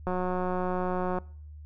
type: click train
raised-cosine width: 1 ms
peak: -17 dBFS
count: 204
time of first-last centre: 0.07-1.185 s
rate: 182 Hz
effects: noise-tail reverb RT60 0.6 s tail -24 dB re dry + added 75 Hz sine -42 dBFS peak until 1.65 s